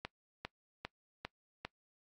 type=click train; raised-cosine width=0.3 ms; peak=-23 dBFS; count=5; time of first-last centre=0.05-1.65 s; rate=2.5 Hz; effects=noise-tail reverb RT60 0.1 s tail -22 dB re dry + AAC 64 kbps